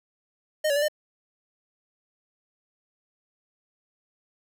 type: tone with pitch steps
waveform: square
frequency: 615 / 566 / 583 / 604 Hz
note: D#5 / C#5 / D5 / D5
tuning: -20 / +36 / -13 / +48 cents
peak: -22 dBFS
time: 0.64-0.884 s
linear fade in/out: 10 ms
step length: 61 ms
effects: none